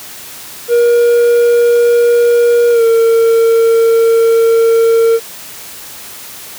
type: tone with pitch glide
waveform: triangle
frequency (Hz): 475.2 to 456.9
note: A#4 to A#4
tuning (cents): +33 to -35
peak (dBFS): -4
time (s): 0.68-5.2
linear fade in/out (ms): 50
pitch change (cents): -68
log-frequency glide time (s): 2.71-2.83
effects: white hiss -30 dBFS RMS until 6.58 s + high-pass 60 Hz 12 dB/octave